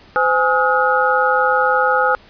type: tone cluster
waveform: sine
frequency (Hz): 513 / 831 / 1270 / 1436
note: C5 / G#5 / D#6 / F6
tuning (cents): -34 / +1 / +35 / +48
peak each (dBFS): -18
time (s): 0.16-2.15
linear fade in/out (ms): 0
effects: pink hiss -46 dBFS RMS until 2.29 s + resampled to 11025 Hz